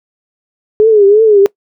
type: tone with vibrato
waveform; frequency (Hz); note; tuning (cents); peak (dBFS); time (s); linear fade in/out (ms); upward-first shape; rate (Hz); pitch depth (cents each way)
sine; 420.2; G#4; +20; -3; 0.8-1.46; 0; triangle; 2.9; 130
effects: noise-tail reverb RT60 0.1 s tail -22 dB re dry